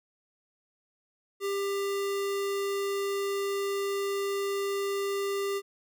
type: tone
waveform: square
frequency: 397.5 Hz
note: G4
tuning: 24 cents sharp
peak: -29 dBFS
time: 1.4-5.62 s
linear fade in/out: 50 ms
effects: none